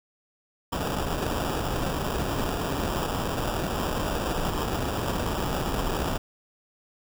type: noise with sample-and-hold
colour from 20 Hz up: pink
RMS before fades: -28 dBFS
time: 0.72-6.18 s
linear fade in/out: 10 ms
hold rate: 2100 Hz
effects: none